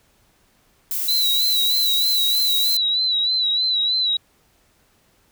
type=noise; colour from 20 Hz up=violet; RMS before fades=-24 dBFS; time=0.91-2.77 s; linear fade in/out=2 ms
type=tone with vibrato; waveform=sine; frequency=3951 Hz; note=B7; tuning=in tune; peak=-17 dBFS; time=1.08-4.17 s; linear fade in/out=5 ms; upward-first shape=sine; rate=3.2 Hz; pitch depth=60 cents each way
effects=pink hiss -60 dBFS RMS until 5.31 s